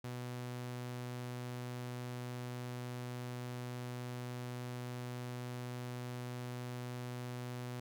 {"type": "tone", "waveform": "sawtooth", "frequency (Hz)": 123.47, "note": "B2", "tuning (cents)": 0, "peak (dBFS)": -37, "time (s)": [0.04, 7.8], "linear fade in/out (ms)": 5, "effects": []}